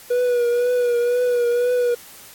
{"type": "tone with vibrato", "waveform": "triangle", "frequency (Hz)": 485.8, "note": "B4", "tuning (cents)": -29, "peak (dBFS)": -14, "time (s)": [0.1, 1.95], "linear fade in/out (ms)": 10, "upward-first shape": "triangle", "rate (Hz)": 2, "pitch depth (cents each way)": 40, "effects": ["white hiss -43 dBFS RMS until 2.34 s", "AAC 64 kbps"]}